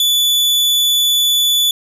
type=tone; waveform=40% pulse; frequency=3465 Hz; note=A7; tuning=27 cents flat; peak=-10 dBFS; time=0-1.71 s; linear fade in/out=2 ms; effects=none